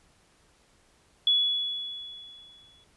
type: tone with exponential decay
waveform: sine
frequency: 3394 Hz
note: G#7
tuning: 37 cents sharp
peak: -18 dBFS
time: 1.27-2.84 s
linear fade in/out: 2 ms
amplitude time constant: 340 ms
effects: pink hiss -63 dBFS RMS until 2.96 s + resampled to 24000 Hz